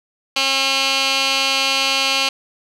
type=tone with band-pass filter; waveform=15% pulse; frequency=270.2 Hz; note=C#4; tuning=44 cents flat; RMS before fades=-18 dBFS; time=0.36-2.29 s; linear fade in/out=5 ms; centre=3600 Hz; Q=2; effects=none